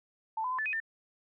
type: tone with pitch steps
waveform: sine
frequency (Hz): 885 / 1008 / 1025 / 1749 / 2511 / 1795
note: A5 / B5 / C6 / A6 / D#7 / A6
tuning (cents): +10 / +35 / -36 / -11 / +15 / +34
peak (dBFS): -30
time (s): 0.37-0.802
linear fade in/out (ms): 5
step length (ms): 72
effects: none